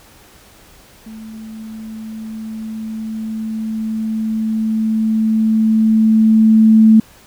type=tone with level ramp; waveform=sine; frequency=220 Hz; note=A3; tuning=in tune; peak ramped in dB=-30 to -4 dBFS; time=1.06-7 s; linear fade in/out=5 ms; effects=pink hiss -45 dBFS RMS until 7.26 s